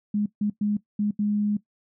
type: tone bursts at uneven times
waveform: sine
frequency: 207.7 Hz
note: G#3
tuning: in tune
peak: -21 dBFS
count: 5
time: 0.14-0.26 / 0.41-0.5 / 0.61-0.77 / 0.99-1.11 / 1.19-1.57 s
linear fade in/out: 5 ms
effects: noise-tail reverb RT60 0.1 s tail -17 dB re dry